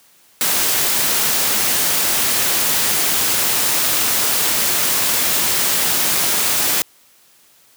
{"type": "noise", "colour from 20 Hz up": "white", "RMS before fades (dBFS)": -17, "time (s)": [0.41, 6.82], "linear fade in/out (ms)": 0, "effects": ["white hiss -52 dBFS RMS until 7.76 s", "high-pass 100 Hz 12 dB/octave"]}